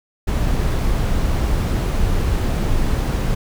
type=noise; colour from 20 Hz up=brown; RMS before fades=-18 dBFS; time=0.27-3.35 s; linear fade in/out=10 ms; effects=none